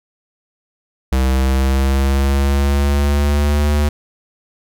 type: tone with pitch glide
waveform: square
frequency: 65.41 to 73.85 Hz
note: C2 to D2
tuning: 0 to +10 cents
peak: -13 dBFS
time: 1.12-3.89 s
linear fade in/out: 5 ms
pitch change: +210 cents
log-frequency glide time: 1.29-3.71 s
effects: none